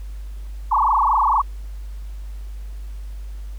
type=tone with frequency modulation; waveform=sine; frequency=1003 Hz; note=B5; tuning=26 cents sharp; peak=-14 dBFS; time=0.71-1.42 s; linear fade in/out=10 ms; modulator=24.4 Hz; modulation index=6.4; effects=added 50 Hz sine -29 dBFS peak until 3.58 s + pink hiss -53 dBFS RMS until 3.58 s